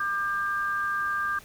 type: tone pair together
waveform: sine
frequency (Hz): 1194.9 / 1595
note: D6 / G6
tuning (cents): +30 / +30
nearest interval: perfect fourth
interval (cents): 500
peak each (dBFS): -28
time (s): 0-1.39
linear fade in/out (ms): 5
effects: pink hiss -50 dBFS RMS until 1.44 s